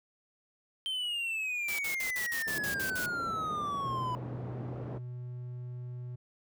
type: exponential sweep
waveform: triangle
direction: down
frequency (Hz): 3136 to 987.8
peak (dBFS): -30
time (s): 0.86-4.15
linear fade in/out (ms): 0
type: noise bursts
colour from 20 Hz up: white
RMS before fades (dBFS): -39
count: 9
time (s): 1.68-3.062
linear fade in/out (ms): 5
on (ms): 110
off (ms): 49
type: band-pass noise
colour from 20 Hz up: pink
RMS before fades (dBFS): -43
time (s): 2.46-4.99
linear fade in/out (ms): 20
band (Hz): 120 to 630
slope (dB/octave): 12
type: tone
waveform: triangle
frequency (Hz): 123.47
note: B2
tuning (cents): 0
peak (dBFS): -36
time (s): 3.85-6.16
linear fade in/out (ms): 10
effects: none